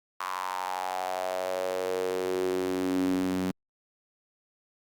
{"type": "tone with high-pass filter sweep", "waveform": "sawtooth", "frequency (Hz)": 92.5, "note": "F#2", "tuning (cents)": 0, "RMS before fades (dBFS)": -30, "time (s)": [0.2, 3.51], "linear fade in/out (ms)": 0, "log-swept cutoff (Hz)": [1100, 220], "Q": 5.6, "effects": ["Opus 48 kbps"]}